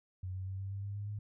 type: tone with pitch steps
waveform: sine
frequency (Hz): 92.5 / 94.06 / 95.65 / 97.27 / 98.91 / 100.58 / 102.28 / 104.01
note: F#2 / F#2 / G2 / G2 / G2 / G2 / G#2 / G#2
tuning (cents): 0 / +29 / -42 / -13 / +16 / +45 / -26 / +3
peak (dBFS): -37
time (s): 0.23-1.19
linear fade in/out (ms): 5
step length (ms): 120
effects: none